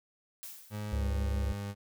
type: noise with exponential decay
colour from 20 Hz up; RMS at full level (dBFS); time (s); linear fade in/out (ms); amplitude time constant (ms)
blue; -42; 0.43-1.12; 0; 150
type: tone with pitch glide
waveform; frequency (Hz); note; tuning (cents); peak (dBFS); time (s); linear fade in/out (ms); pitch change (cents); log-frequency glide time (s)
30% pulse; 105.1 to 100.82; G#2 to G2; +21 to +49; -33; 0.7-1.75; 50; -72; 0.95-1.05
type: harmonic tone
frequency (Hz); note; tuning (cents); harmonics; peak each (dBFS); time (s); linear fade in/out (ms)
69.3; C#2; 0; 1 / 3 / 5 / 7 / 8; -29 / -48 / -53 / -50 / -51; 0.92-1.53; 10
effects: none